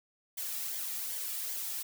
blue noise with flanger, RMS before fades -37 dBFS, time 0.37-1.83 s, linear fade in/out 10 ms, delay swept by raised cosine 0.75 to 1.95 ms, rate 2.6 Hz, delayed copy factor -0.5, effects none

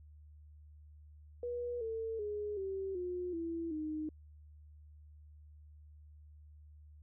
sine tone with pitch steps, 484.1 / 449.1 / 416.6 / 386.5 / 358.5 / 332.6 / 308.5 Hz, B4 / A4 / G#4 / G4 / F4 / E4 / D#4, -35 / +35 / +5 / -24 / +45 / +16 / -15 cents, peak -36 dBFS, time 1.43-4.09 s, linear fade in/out 2 ms, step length 380 ms, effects added 75 Hz sine -54 dBFS peak until 7.02 s

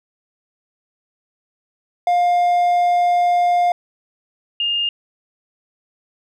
triangle / sine tone pair in turn, 706 / 2824 Hz, F5 / F7, +19 / +19 cents, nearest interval 2 octaves, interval 2400 cents, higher second, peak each -11 / -17 dBFS, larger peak first, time 2.07-3.72 / 4.6-4.89 s, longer first, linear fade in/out 2 ms, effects none

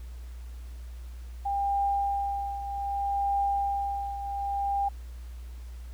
sine tone with tremolo, 799 Hz, G5, 33 cents sharp, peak -23 dBFS, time 1.45-4.89 s, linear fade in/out 10 ms, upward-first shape triangle, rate 0.64 Hz, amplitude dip 70%, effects added 60 Hz sine -38 dBFS peak until 5.93 s + pink hiss -58 dBFS RMS until 5.93 s

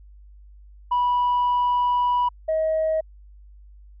sine tone pair in turn, 980 / 634.1 Hz, B5 / D#5, -14 / +33 cents, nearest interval minor sixth, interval 753 cents, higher first, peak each -16 / -18 dBFS, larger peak first, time 0.91-2.29 / 2.48-3.01 s, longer first, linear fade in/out 10 ms, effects tanh soft clip ceiling -16 dBFS + added 50 Hz sine -44 dBFS peak until 4 s

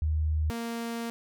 sine / sawtooth tone pair in turn, 77.5 / 232.2 Hz, D#2 / A#3, -6 / -7 cents, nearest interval octave + perfect fifth, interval 1899 cents, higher second, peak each -24 / -28 dBFS, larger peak first, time 0.02-0.5 / 0.5-1.1 s, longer second, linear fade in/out 0 ms, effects none

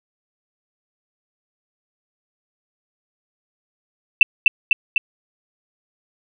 sine tone with echo, 2667 Hz, E7, 20 cents sharp, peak -4 dBFS, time 4.21-4.23 s, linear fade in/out 2 ms, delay 250 ms, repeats 3, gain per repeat -3 dB, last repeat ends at 4.98 s, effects none

